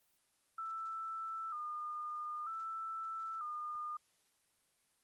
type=tone with vibrato; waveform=sine; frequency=1269 Hz; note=D#6; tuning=34 cents sharp; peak=-39 dBFS; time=0.58-3.97 s; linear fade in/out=5 ms; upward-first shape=square; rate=0.53 Hz; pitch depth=74 cents each way; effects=white hiss -75 dBFS RMS until 5.03 s + Opus 24 kbps